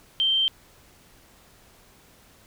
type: tone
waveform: sine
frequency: 3136 Hz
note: G7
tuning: in tune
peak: -19 dBFS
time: 0.2-0.48 s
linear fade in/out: 0 ms
effects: pink hiss -55 dBFS RMS until 2.46 s